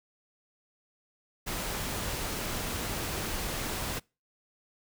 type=noise; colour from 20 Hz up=pink; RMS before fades=-34 dBFS; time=1.46-4 s; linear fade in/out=20 ms; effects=noise-tail reverb RT60 0.3 s tail -26 dB re dry